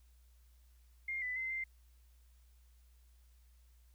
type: tone with pitch steps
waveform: sine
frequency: 2119 / 1997 / 2065 / 2088 Hz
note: C7 / B6 / C7 / C7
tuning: +21 / +19 / -23 / -4 cents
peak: -36 dBFS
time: 1.08-1.64 s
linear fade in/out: 5 ms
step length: 140 ms
effects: added 60 Hz sine -61 dBFS peak until 3.94 s + white hiss -75 dBFS RMS until 3.94 s